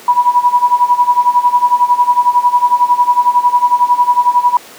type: tone with tremolo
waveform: sine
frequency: 977 Hz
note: B5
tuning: 19 cents flat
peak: -4 dBFS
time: 0.08-4.57 s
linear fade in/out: 2 ms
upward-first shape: sine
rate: 11 Hz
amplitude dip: 85%
effects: pink hiss -35 dBFS RMS until 4.78 s + high-pass 300 Hz 12 dB/octave